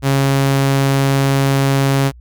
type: tone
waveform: sawtooth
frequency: 137 Hz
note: C#3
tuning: 20 cents flat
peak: -8 dBFS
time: 0.02-2.12 s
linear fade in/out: 50 ms
effects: added 60 Hz sine -37 dBFS peak until 2.2 s